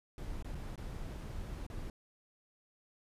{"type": "noise with dropouts", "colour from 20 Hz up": "brown", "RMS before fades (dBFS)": -42, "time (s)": [0.18, 1.9], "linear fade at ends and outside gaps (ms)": 1, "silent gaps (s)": [[0.425, 0.445], [0.548, 0.552], [0.758, 0.777], [1.666, 1.7]], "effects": ["resampled to 32000 Hz"]}